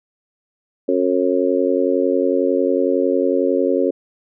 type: harmonic tone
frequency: 91 Hz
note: F#2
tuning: 28 cents flat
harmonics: 3 / 4 / 5 / 6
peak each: -20 / -20 / -20 / -20 dBFS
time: 0.88-3.91 s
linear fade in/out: 10 ms
effects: none